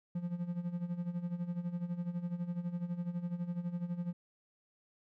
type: tone with tremolo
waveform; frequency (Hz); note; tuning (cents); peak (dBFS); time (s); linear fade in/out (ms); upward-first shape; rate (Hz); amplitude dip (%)
triangle; 174.61; F3; 0; -30; 0.15-4.13; 5; sine; 12; 75
effects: none